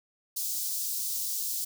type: high-pass noise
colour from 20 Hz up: white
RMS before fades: -32 dBFS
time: 0.36-1.65 s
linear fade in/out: 10 ms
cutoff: 4600 Hz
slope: 24 dB/octave
effects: none